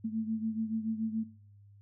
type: beating tone pair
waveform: sine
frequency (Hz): 220 / 227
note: A3 / A#3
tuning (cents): 0 / -46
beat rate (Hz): 7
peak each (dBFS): -33 / -36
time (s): 0.04-1.24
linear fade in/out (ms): 10
effects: noise-tail reverb RT60 0.6 s tail -21 dB re dry + added 101 Hz sine -54 dBFS peak until 1.81 s